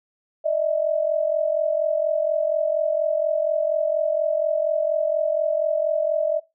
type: tone pair together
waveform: sine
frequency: 600.8 / 645 Hz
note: D5 / E5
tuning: +39 / -38 cents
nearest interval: minor second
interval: 123 cents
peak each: -22 dBFS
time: 0.44-6.4 s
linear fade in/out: 20 ms
effects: noise-tail reverb RT60 0.2 s tail -17 dB re dry